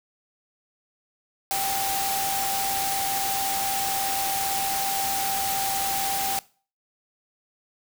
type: tone in noise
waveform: sine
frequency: 784 Hz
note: G5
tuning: in tune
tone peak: -27 dBFS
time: 1.51-6.39 s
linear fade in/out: 0 ms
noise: white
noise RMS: -28 dBFS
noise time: 1.51-6.39 s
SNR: -2 dB
effects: noise-tail reverb RT60 0.4 s tail -21 dB re dry